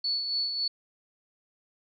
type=tone with tremolo; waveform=sine; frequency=4435 Hz; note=C#8; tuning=in tune; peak=-25 dBFS; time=0.04-0.68 s; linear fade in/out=5 ms; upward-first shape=sine; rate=3.6 Hz; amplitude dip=45%; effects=none